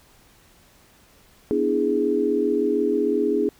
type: chord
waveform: sine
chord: E dominant seventh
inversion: second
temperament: equal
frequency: 246.9 / 293.7 / 329.6 / 415.3 Hz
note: B3 / D4 / E4 / G#4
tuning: 0 / 0 / 0 / 0 cents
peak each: -27 / -25 / -26 / -21 dBFS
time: 1.51-3.49 s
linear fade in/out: 0 ms
effects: pink hiss -55 dBFS RMS until 3.59 s